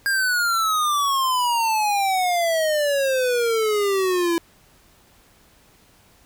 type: exponential sweep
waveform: square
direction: down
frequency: 1622 to 332.8 Hz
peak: -19 dBFS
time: 0.06-4.38 s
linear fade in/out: 0 ms
effects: pink hiss -55 dBFS RMS until 6.25 s